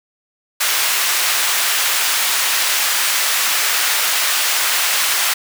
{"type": "high-pass noise", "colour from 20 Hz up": "pink", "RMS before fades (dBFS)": -17, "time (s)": [0.6, 5.34], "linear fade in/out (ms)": 10, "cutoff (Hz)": 1400, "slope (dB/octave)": 12, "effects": []}